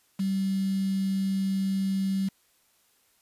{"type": "tone with quantisation", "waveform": "sine", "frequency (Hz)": 193, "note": "G3", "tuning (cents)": -27, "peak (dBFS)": -24, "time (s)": [0.19, 2.29], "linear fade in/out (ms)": 10, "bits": 7, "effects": ["white hiss -66 dBFS RMS until 3.21 s", "resampled to 32000 Hz"]}